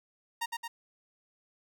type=tone with echo; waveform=sawtooth; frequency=929 Hz; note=A#5; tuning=6 cents flat; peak=-27 dBFS; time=0.41-0.46 s; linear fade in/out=10 ms; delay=110 ms; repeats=2; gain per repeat=-3 dB; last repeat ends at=0.68 s; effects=none